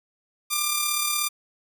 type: tone with amplitude modulation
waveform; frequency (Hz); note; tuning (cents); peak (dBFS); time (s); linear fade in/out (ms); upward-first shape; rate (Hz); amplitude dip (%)
5% pulse; 1192; D6; +25; -9; 0.5-1.29; 20; sine; 36.6; 40
effects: none